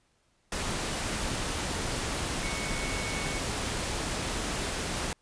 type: tone in noise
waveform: sine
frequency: 2216 Hz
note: C#7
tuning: 1 cent flat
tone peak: -38 dBFS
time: 2.43-3.39 s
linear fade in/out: 2 ms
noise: pink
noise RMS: -32 dBFS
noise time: 0.52-5.13 s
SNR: -9 dB
effects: pink hiss -70 dBFS RMS until 5.21 s + resampled to 22050 Hz